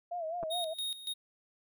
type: tone with vibrato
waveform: sine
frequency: 669 Hz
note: E5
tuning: 25 cents sharp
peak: -34 dBFS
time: 0.11-0.74 s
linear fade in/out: 10 ms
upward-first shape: sine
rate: 4.8 Hz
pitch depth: 110 cents each way
type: clicks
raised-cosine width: 1 ms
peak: -29 dBFS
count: 2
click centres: 0.429 / 0.435 s
type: tone with tremolo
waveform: square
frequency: 3729 Hz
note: A#7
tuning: in tune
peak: -34 dBFS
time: 0.5-1.14 s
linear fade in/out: 20 ms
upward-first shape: square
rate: 3.5 Hz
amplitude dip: 75%
effects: none